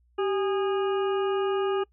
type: harmonic tone with a mistuned harmonic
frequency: 409.5 Hz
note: G#4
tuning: 24 cents flat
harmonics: 1 / 2 / 3 / 4 / 6 / 7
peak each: -24 / -34 / -34 / -42 / -46 / -42 dBFS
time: 0.18-1.84 s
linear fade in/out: 10 ms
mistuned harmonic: 1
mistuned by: -90 cents
effects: noise-tail reverb RT60 0.1 s tail -24 dB re dry + added 60 Hz sine -61 dBFS peak until 1.92 s